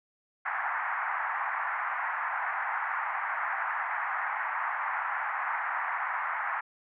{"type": "band-pass noise", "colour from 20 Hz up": "pink", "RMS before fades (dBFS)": -32, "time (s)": [0.45, 6.61], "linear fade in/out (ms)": 10, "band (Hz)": [800, 2000], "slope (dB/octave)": 48, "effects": []}